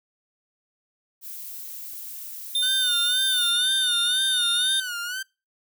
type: noise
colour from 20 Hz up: violet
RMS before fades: -37 dBFS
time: 1.21-3.53 s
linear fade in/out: 50 ms
type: tone with pitch glide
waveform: square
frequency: 3600 to 3640 Hz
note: A7 to A#7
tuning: +39 to -42 cents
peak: -21 dBFS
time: 2.55-4.8 s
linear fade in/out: 2 ms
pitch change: +19 cents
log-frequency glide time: 3.22-4.58 s
type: tone with vibrato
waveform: sawtooth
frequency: 1480 Hz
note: F#6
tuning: in tune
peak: -25 dBFS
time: 2.62-5.23 s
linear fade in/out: 10 ms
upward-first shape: sine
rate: 2 Hz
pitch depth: 99 cents each way
effects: noise-tail reverb RT60 0.3 s tail -26 dB re dry